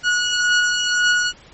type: beating tone pair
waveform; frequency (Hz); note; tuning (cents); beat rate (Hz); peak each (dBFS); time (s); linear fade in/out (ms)
sawtooth; 1455 / 1456.9; F#6 / F#6; -29 / -27; 1.9; -18 / -13; 0.03-1.33; 50
effects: pink hiss -46 dBFS RMS until 1.53 s + MP3 32 kbps